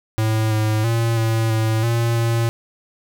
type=tone with pitch steps; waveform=square; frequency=109.9 / 108.3 / 115.4 / 112.8 / 110.8 / 116.6 / 115.8 Hz; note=A2 / A2 / A#2 / A2 / A2 / A#2 / A#2; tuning=-2 / -27 / -17 / +44 / +13 / +1 / -11 cents; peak=-17 dBFS; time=0.18-2.49 s; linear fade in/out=0 ms; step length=330 ms; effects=none